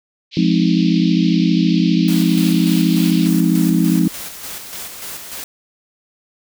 white band-pass noise, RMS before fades -31 dBFS, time 0.31-3.3 s, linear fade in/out 50 ms, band 2300 to 4900 Hz, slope 48 dB/octave
sine chord, F minor seventh, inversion none, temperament just, 174.61 / 209.5 / 261.9 / 314.3 Hz, F3 / Ab3 / C4 / Eb4, 0 / +15 / +2 / +18 cents, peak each -15 / -18 / -18 / -18 dBFS, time 0.37-4.08 s, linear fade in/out 2 ms
white noise with tremolo, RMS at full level -29 dBFS, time 2.08-5.44 s, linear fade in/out 2 ms, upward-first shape square, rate 3.4 Hz, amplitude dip 40%
effects none

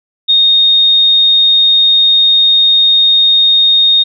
sine tone, 3700 Hz, A#7, 14 cents flat, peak -5 dBFS, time 0.28-4.04 s, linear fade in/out 20 ms, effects none

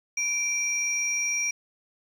sine tone pair together, 2349 / 5717 Hz, D7 / F8, 0 / +40 cents, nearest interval octave + minor third, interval 1540 cents, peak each -26 dBFS, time 0.17-1.51 s, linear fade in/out 5 ms, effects tanh soft clip ceiling -19 dBFS + 10-bit

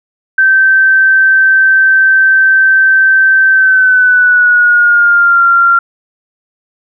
sine tone with pitch glide, 1551 to 1381.8 Hz, G6 to F6, -19 to -19 cents, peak -4 dBFS, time 0.38-5.79 s, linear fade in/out 5 ms, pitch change -200 cents, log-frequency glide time 3.51-5.42 s, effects none

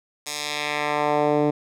10% pulse tone with band-pass filter sweep, 148.4 Hz, D3, 18 cents sharp, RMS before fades -23 dBFS, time 0.26-1.51 s, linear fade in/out 10 ms, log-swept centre 7200 to 310 Hz, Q 1, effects none

